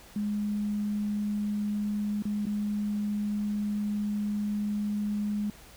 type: tone with dropouts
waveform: sine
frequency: 207.7 Hz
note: G#3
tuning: in tune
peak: -27 dBFS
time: 0.16-5.5 s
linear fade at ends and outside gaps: 2 ms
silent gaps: 2.223-2.253 / 2.455-2.467 s
effects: added 56 Hz sine -57 dBFS peak until 5.76 s + pink hiss -52 dBFS RMS until 5.76 s